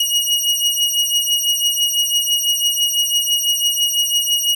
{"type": "beating tone pair", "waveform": "sawtooth", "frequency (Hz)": [2885, 2891], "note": ["F#7", "F#7"], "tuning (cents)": [-44, -41], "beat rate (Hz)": 6, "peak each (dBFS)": -15, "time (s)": [0, 4.55], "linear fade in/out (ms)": 5, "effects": []}